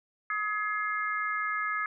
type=harmonic tone; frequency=421.8 Hz; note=G#4; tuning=27 cents sharp; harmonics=3 / 4 / 5; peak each=-31 / -33 / -35 dBFS; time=0.3-1.86 s; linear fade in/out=2 ms; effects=none